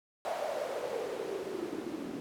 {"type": "noise with band-pass filter sweep", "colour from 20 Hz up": "white", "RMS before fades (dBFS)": -37, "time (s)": [0.25, 2.2], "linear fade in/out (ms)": 0, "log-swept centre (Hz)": [680, 270], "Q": 6.3, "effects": []}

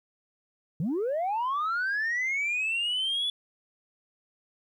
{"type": "linear sweep", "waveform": "sine", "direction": "up", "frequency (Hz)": [138.59, 3451], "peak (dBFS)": -24, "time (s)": [0.8, 3.3], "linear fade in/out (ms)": 2, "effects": ["tanh soft clip ceiling -24 dBFS", "11-bit"]}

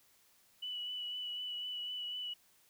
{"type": "tone with vibrato", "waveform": "sine", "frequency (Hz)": 2960, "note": "F#7", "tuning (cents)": 0, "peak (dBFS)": -38, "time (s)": [0.62, 2.34], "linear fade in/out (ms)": 10, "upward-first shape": "sine", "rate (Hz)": 4, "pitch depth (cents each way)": 19, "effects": ["white hiss -68 dBFS RMS until 2.69 s"]}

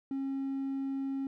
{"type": "tone", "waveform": "triangle", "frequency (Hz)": 271.3, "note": "C#4", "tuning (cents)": -37, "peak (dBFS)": -29, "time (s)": [0.11, 1.27], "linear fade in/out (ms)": 2, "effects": ["tanh soft clip ceiling -26 dBFS"]}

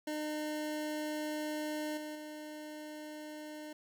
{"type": "tone with level steps", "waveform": "25% pulse", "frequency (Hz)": 303.9, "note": "D#4", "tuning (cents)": -41, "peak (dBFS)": [-32, -37, -40], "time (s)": [0.07, 3.73], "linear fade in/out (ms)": 5, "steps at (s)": [1.97, 2.15], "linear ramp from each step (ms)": 5, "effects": []}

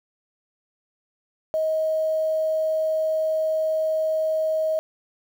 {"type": "tone with quantisation", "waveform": "sine", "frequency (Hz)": 631, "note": "D#5", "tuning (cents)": 24, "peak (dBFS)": -20, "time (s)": [1.54, 4.79], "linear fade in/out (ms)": 0, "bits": 8, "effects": []}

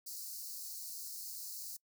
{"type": "high-pass noise", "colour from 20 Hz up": "white", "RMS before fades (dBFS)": -45, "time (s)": [0.06, 1.77], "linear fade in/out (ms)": 10, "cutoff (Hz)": 4200, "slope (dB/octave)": 96, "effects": ["noise-tail reverb RT60 0.1 s tail -24 dB re dry"]}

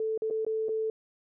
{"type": "tone with dropouts", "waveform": "sine", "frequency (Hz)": 440, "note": "A4", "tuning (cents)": 0, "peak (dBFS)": -27, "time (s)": [0, 0.9], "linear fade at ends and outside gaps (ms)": 2, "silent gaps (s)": [[0.177, 0.22], [0.301, 0.308], [0.449, 0.465], [0.685, 0.691]], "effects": []}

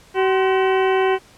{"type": "harmonic tone with a mistuned harmonic", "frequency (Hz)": 379.7, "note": "F#4", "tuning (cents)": 45, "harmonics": [1, 2, 3, 4, 5, 6, 7, 8], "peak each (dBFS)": [-16, -22, -26, -28, -30, -32, -33, -34], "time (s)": [0.14, 1.19], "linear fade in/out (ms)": 50, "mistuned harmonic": 3, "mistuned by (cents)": -140, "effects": ["pink hiss -49 dBFS RMS until 1.37 s", "low-pass 10000 Hz 12 dB/octave"]}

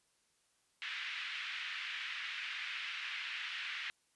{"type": "band-pass noise", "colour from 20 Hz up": "white", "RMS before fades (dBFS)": -42, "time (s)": [0.82, 3.9], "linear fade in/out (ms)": 0, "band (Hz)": [1600, 3000], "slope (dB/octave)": 24, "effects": ["white hiss -75 dBFS RMS until 4.15 s", "resampled to 24000 Hz"]}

